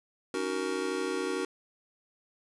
square chord, D# minor seventh, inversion third, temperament just, 280 / 311.1 / 373.4 / 466.7 Hz, C#4 / D#4 / F#4 / A#4, +18 / 0 / +16 / +2 cents, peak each -38 / -39 / -34 / -36 dBFS, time 0.34-1.45 s, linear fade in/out 2 ms, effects resampled to 24000 Hz + 11-bit

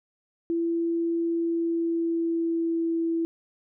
sine tone with pitch glide, 335.5 to 331.1 Hz, E4 to E4, +31 to +8 cents, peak -23 dBFS, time 0.5-3.25 s, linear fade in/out 0 ms, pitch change -23 cents, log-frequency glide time 1.27-2.96 s, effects none

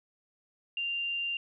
sine tone, 2786 Hz, F7, 5 cents flat, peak -30 dBFS, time 0.77-1.37 s, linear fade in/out 2 ms, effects none

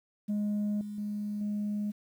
sine tone with level steps, 207.7 Hz, G#3, in tune, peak -25 / -36 / -31 / -28 dBFS, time 0.28-1.92 s, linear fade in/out 20 ms, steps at 0.81 / 0.98 / 1.41 s, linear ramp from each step 2 ms, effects tanh soft clip ceiling -27 dBFS + 10-bit

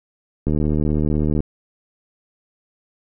click train, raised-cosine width 3 ms, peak -8 dBFS, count 72, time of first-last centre 0.47-1.404 s, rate 76 Hz, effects none

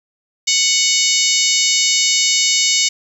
harmonic tone, 740 Hz, F#5, in tune, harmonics 3 / 4 / 5 / 6 / 7 / 8 / 9 / 10, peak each -21 / -21 / -21 / -21 / -21 / -21 / -21 / -21 dBFS, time 0.47-2.89 s, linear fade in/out 10 ms, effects 7-bit

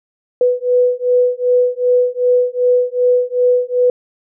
sine beating tone pair, 493.9 / 496.5 Hz, B4 / B4, 0 / +9 cents, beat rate 2.6 Hz, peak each -14 dBFS, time 0.41-3.9 s, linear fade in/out 2 ms, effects none

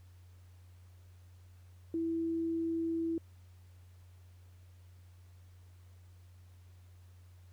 sine tone, 329.6 Hz, E4, in tune, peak -31 dBFS, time 1.94-3.18 s, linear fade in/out 2 ms, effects added 90 Hz sine -54 dBFS peak until 7.52 s + pink hiss -70 dBFS RMS until 7.52 s

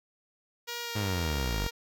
5% pulse tone with pitch glide, 474.8 to 467.7 Hz, A#4 to A#4, +32 to +6 cents, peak -23 dBFS, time 0.67-1.71 s, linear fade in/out 20 ms, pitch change -26 cents, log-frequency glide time 0.82-0.92 s
sawtooth linear sweep, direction down, 107.8 to 43.49 Hz, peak -25 dBFS, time 0.95-1.68 s, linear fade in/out 10 ms
effects none

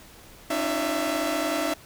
sawtooth tone cluster, 277 / 307.3 / 350.6 / 570 / 667 Hz, C#4 / D#4 / F4 / C#5 / E5, -1 / -21 / +7 / +48 / +20 cents, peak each -29 / -25 / -33 / -32 / -24 dBFS, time 0.5-1.74 s, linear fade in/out 5 ms, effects pink hiss -49 dBFS RMS until 1.85 s

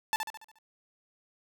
sawtooth tone with echo, 880 Hz, A5, in tune, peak -21 dBFS, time 0.13-0.16 s, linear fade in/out 0 ms, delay 71 ms, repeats 6, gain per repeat -6 dB, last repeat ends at 0.586 s, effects none

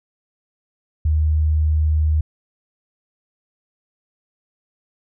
sine tone, 77.2 Hz, D#2, 13 cents flat, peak -14 dBFS, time 1.05-2.21 s, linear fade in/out 5 ms, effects none

